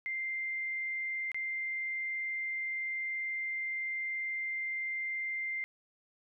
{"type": "tone with dropouts", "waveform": "sine", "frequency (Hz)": 2093, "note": "C7", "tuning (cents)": 0, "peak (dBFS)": -33, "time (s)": [0.06, 5.64], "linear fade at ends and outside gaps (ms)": 0, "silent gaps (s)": [1.317, 1.345], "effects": []}